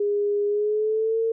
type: tone with pitch glide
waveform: sine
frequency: 410 to 452.3 Hz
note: G#4 to A4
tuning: -22 to +48 cents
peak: -20 dBFS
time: 0-1.32 s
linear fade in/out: 5 ms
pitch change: +170 cents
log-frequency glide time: 0.47-1.21 s
effects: none